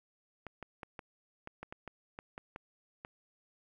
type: clicks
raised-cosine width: 0.5 ms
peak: -28 dBFS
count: 12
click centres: 0.467 / 0.627 / 0.832 / 0.992 / 1.474 / 1.63 / 1.725 / 1.877 / 2.189 / 2.379 / 2.561 / 3.049 s
effects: 11-bit